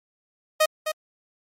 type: tone with echo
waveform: sawtooth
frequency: 622.3 Hz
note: D#5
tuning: in tune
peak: -12 dBFS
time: 0.6-0.66 s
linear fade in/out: 10 ms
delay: 260 ms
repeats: 1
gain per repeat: -8 dB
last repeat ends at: 0.92 s
effects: MP3 64 kbps